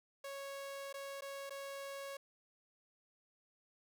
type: tone with dropouts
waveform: sawtooth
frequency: 553 Hz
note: C#5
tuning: 4 cents flat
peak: -40 dBFS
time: 0.24-2.17 s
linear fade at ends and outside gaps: 5 ms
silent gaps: 0.928-0.94 / 1.209-1.22 / 1.496-1.505 s
effects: 13-bit